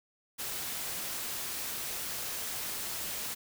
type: noise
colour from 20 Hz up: white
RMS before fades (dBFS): -37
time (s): 0.38-3.35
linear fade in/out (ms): 20
effects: none